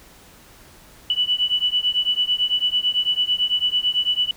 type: beating tone pair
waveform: sine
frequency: 2960 / 2969 Hz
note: F#7 / F#7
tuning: 0 / +5 cents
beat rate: 9 Hz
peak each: -21 dBFS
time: 1.1-4.31 s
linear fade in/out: 2 ms
effects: pink hiss -48 dBFS RMS until 4.36 s